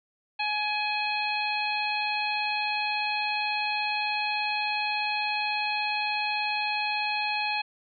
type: harmonic tone with a mistuned harmonic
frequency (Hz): 841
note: G#5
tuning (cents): +22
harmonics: 1 / 2 / 3 / 4 / 5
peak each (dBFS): -30 / -38 / -29 / -38 / -35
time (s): 0.39-7.62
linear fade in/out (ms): 10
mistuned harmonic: 4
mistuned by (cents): -22
effects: none